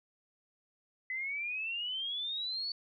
sine exponential sweep, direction up, 2010 to 4508 Hz, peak -34 dBFS, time 1.1-2.72 s, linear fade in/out 2 ms, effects none

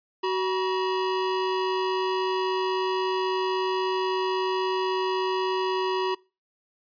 square tone pair together, 375.1 / 964 Hz, F#4 / B5, +24 / -42 cents, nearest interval octave + major third, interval 1634 cents, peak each -26 / -29 dBFS, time 0.23-6.15 s, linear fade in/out 10 ms, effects noise-tail reverb RT60 0.3 s tail -23 dB re dry + resampled to 11025 Hz

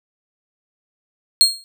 35% pulse tone with exponential decay, 4247 Hz, C8, 25 cents sharp, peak -4 dBFS, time 1.41-1.64 s, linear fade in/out 0 ms, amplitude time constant 48 ms, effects none

